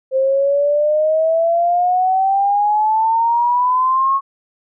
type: exponential sweep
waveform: sine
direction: up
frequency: 523.3 to 1100 Hz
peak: -12 dBFS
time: 0.11-4.21 s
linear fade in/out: 50 ms
effects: none